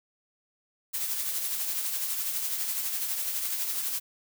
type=noise with tremolo; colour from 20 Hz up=blue; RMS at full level=-29 dBFS; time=0.93-4 s; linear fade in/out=20 ms; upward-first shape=triangle; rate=12 Hz; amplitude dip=45%; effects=none